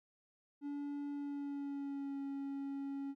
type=tone with pitch glide; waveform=triangle; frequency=286.7 to 276.9 Hz; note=D4 to C#4; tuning=-42 to -2 cents; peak=-37 dBFS; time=0.61-3.15 s; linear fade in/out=50 ms; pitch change=-60 cents; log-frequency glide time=1.12-2.2 s; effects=none